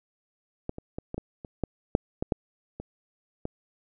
clicks, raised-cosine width 2 ms, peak -17 / -24 / -20 / -20 / -19 / -26 / -13 / -6 / -14 / -10 / -23 / -18 dBFS, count 12, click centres 0.694 / 0.784 / 0.985 / 1.144 / 1.18 / 1.448 / 1.637 / 1.951 / 2.225 / 2.322 / 2.8 / 3.454 s, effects none

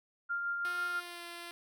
sine tone with tremolo, 1396.9 Hz, F6, in tune, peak -31 dBFS, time 0.29-1.01 s, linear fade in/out 20 ms, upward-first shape sine, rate 6.1 Hz, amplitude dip 30%
5% pulse tone with pitch glide, 355.9 to 344.2 Hz, F4 to F4, +33 to -25 cents, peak -32 dBFS, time 0.65-1.51 s, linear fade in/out 0 ms, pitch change -58 cents, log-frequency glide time 0.87-1.24 s
effects none

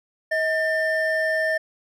triangle tone pair together, 635 / 1792.7 Hz, D#5 / A6, +35 / +32 cents, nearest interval octave + tritone, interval 1797 cents, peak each -21 dBFS, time 0.31-1.58 s, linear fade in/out 10 ms, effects none

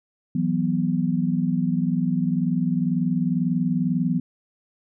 sine chord, E suspended second, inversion none, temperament equal, 164.81 / 185 / 246.9 Hz, E3 / F#3 / B3, 0 / 0 / 0 cents, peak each -24 dBFS, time 0.35-4.2 s, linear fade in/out 5 ms, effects none

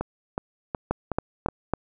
two click trains, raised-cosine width 1 ms, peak -13 / -9 dBFS, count 5 / 4, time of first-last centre 0.01-1.486 / 0.91-1.736 s, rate 2.71 / 3.63 Hz, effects none

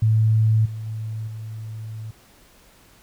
sine tone with level steps, 110 Hz, A2, in tune, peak -14 / -28 / -26 / -30 dBFS, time 0.02-2.11 s, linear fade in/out 5 ms, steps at 0.65 / 0.86 / 1.27 s, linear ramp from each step 10 ms, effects pink hiss -53 dBFS RMS until 3.02 s

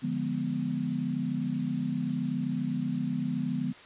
sine chord, D diminished seventh, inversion none, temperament equal, 146.83 / 174.61 / 207.7 / 246.9 Hz, D3 / F3 / Ab3 / Cb4, 0 / 0 / 0 / 0 cents, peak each -35 / -34 / -35 / -31 dBFS, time 0.02-3.73 s, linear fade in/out 20 ms, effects white hiss -50 dBFS RMS until 3.85 s + resampled to 8000 Hz

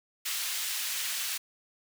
pink high-pass noise, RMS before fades -33 dBFS, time 0.25-1.38 s, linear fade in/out 10 ms, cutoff 2400 Hz, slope 12 dB/octave, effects none

